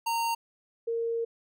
square / sine tone pair in turn, 923 / 461.5 Hz, A#5 / A#4, -17 / -17 cents, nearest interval octave, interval 1200 cents, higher first, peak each -27 dBFS, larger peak neither, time 0.06-0.35 / 0.87-1.25 s, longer second, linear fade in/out 10 ms, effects none

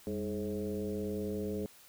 sine tone with frequency modulation, 311.1 Hz, D#4, in tune, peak -33 dBFS, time 0.07-1.66 s, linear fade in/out 0 ms, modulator 110 Hz, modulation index 1.8, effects white hiss -58 dBFS RMS until 1.88 s

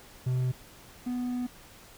triangle tone pair in turn, 127.2 / 247.2 Hz, C3 / B3, -48 / +2 cents, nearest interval octave, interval 1150 cents, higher second, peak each -23 / -27 dBFS, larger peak first, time 0.26-0.52 / 1.06-1.47 s, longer second, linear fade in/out 10 ms, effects pink hiss -52 dBFS RMS until 1.97 s

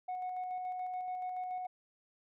sine tone with tremolo, 734 Hz, F#5, 14 cents flat, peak -33 dBFS, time 0.08-1.67 s, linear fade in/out 10 ms, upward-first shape square, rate 7 Hz, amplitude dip 30%, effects tanh soft clip ceiling -34 dBFS

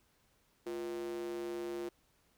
square tone with high-pass filter, 70.1 Hz, C#2, 20 cents sharp, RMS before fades -40 dBFS, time 0.66-1.89 s, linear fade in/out 5 ms, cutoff 370 Hz, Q 5.7, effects pink hiss -72 dBFS RMS until 2.37 s

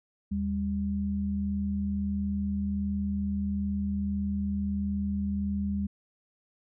sine tone pair together, 78.7 / 200.2 Hz, D#2 / G3, +20 / +37 cents, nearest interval octave + major third, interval 1617 cents, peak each -33 / -28 dBFS, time 0.31-5.87 s, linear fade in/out 10 ms, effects none

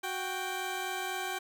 15% pulse tone pair together, 370 / 784 Hz, F#4 / G5, 0 / 0 cents, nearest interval octave + minor second, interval 1300 cents, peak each -31 / -29 dBFS, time 0.03-1.39 s, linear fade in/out 10 ms, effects none

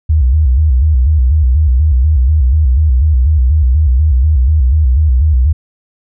sine tone with vibrato, 69.9 Hz, C#2, 15 cents sharp, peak -6 dBFS, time 0.09-5.53 s, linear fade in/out 10 ms, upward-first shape square, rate 4.1 Hz, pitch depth 180 cents each way, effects none

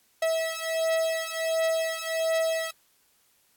45% pulse beating tone pair, 649 / 650.4 Hz, E5 / E5, -27 / -23 cents, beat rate 1.4 Hz, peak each -28 dBFS, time 0.22-2.71 s, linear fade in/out 5 ms, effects white hiss -65 dBFS RMS until 3.56 s + AAC 64 kbps

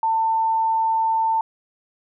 sine tone, 895 Hz, A5, 29 cents sharp, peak -17 dBFS, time 0.03-1.41 s, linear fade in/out 2 ms, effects none

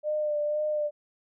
sine tone with vibrato, 600 Hz, D5, 37 cents sharp, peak -25 dBFS, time 0.03-0.91 s, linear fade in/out 50 ms, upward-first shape sine, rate 2 Hz, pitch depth 24 cents each way, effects none

